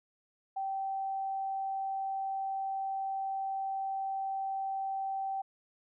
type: tone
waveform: sine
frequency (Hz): 776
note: G5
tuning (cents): -18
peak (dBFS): -32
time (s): 0.56-5.42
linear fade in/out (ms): 10
effects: none